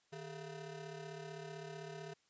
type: ring-modulated tone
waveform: 25% pulse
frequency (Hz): 277.7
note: C#4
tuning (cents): +3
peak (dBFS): -39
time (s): 0.12-2.14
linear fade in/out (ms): 10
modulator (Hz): 121
effects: white hiss -75 dBFS RMS until 2.29 s + resampled to 16000 Hz